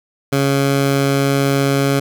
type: tone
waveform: 15% pulse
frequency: 138.59 Hz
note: C#3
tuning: in tune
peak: -7 dBFS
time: 0.32-2 s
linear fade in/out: 10 ms
effects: none